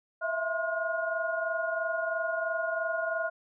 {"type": "tone cluster", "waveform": "sine", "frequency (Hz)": [650, 673, 1055, 1433], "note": ["E5", "E5", "C6", "F6"], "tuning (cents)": [-24, 36, 14, 44], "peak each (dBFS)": [-32, -35, -40, -32], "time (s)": [0.21, 3.3], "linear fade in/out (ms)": 20, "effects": []}